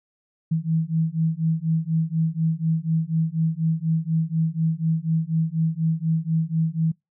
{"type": "beating tone pair", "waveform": "sine", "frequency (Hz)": [159.6, 163.7], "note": ["D#3", "E3"], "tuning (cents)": [44, -12], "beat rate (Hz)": 4.1, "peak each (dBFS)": -23, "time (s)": [0.51, 6.92], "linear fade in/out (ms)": 10, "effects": ["noise-tail reverb RT60 0.2 s tail -26 dB re dry"]}